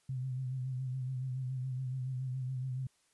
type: tone with vibrato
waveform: sine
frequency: 129.2 Hz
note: C3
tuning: 21 cents flat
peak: -34 dBFS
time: 0.09-2.87 s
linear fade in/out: 5 ms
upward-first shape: sine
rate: 7.1 Hz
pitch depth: 48 cents each way
effects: white hiss -72 dBFS RMS until 3.13 s + resampled to 24000 Hz